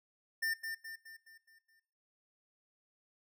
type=tone with echo; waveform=square; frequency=1801 Hz; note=A6; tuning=40 cents sharp; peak=-33 dBFS; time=0.42-0.54 s; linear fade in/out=10 ms; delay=210 ms; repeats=6; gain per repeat=-6 dB; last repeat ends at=1.8 s; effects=noise-tail reverb RT60 0.8 s tail -21 dB re dry